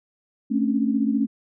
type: tone cluster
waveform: sine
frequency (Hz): 220.6 / 269.8 / 285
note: A3 / C#4 / C#4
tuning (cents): +5 / -47 / +48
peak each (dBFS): -22 / -23 / -26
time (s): 0.5-1.27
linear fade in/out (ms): 20
effects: none